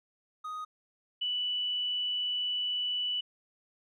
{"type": "tone pair in turn", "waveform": ["triangle", "sine"], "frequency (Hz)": [1247, 2966], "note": ["D#6", "F#7"], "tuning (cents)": [3, 4], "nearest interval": "octave + minor third", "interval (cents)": 1501, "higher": "second", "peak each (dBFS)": [-34, -29], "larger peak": "second", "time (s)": [[0.44, 0.65], [1.21, 3.21]], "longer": "second", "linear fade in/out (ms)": 10, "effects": []}